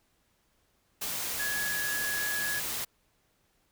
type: tone in noise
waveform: sine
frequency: 1680 Hz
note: G#6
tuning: 19 cents sharp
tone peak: -31 dBFS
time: 1.39-2.6 s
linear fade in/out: 10 ms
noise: white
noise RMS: -34 dBFS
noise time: 1.01-2.85 s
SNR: 0 dB
effects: pink hiss -71 dBFS RMS until 3.71 s